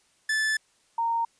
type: tone pair in turn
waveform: 45% pulse / sine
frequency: 1744 / 923.9 Hz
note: A6 / A#5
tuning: -16 / -16 cents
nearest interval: major seventh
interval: 1100 cents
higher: first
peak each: -23 dBFS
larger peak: neither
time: 0.29-0.57 / 0.98-1.25 s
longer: first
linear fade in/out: 5 ms
effects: white hiss -65 dBFS RMS until 1.39 s + resampled to 22050 Hz